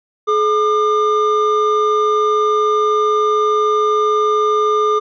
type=tone pair together; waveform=triangle; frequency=425.7 / 1204 Hz; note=G#4 / D6; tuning=+43 / +43 cents; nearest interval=octave + tritone; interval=1800 cents; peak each=-13 dBFS; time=0.27-5 s; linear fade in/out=20 ms; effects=resampled to 16000 Hz